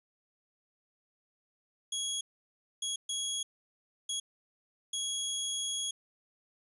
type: tone bursts at uneven times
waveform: 20% pulse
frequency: 3322 Hz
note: G#7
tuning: in tune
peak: -27 dBFS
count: 5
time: 1.92-2.21 / 2.82-2.96 / 3.09-3.43 / 4.09-4.2 / 4.93-5.91 s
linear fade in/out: 5 ms
effects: resampled to 24000 Hz